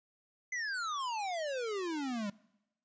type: exponential sweep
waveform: square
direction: down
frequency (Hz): 2064 to 196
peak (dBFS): -35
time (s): 0.52-2.3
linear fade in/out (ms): 5
effects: noise-tail reverb RT60 0.9 s tail -23 dB re dry + resampled to 16000 Hz